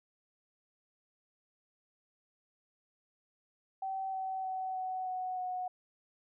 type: tone with pitch steps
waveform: sine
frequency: 768 / 760.9 / 753.9 / 747 / 740.1 / 733.3 Hz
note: G5 / F#5 / F#5 / F#5 / F#5 / F#5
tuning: -36 / +48 / +32 / +16 / 0 / -16 cents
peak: -34 dBFS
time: 3.82-5.68 s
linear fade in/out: 5 ms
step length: 310 ms
effects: none